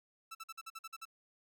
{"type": "tone bursts", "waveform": "sawtooth", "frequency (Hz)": 1323, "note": "E6", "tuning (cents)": 6, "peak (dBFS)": -40, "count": 9, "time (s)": [0.31, 1.054], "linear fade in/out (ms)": 10, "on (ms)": 40, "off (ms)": 48, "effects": []}